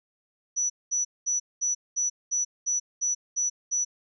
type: tone bursts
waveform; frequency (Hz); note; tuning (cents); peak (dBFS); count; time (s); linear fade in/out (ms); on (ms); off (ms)
sine; 5920; F#8; 0; -23; 10; 0.56-3.85; 20; 140; 210
effects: none